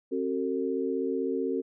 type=tone cluster; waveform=sine; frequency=267.4 / 376.3 / 452.1 Hz; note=C4 / F#4 / A4; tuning=+38 / +29 / +47 cents; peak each=-31 dBFS; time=0.11-1.62 s; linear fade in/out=20 ms; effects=none